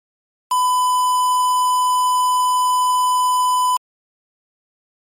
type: tone with quantisation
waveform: triangle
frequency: 1002 Hz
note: B5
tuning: 25 cents sharp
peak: -12 dBFS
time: 0.51-3.77 s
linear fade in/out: 5 ms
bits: 4
effects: MP3 64 kbps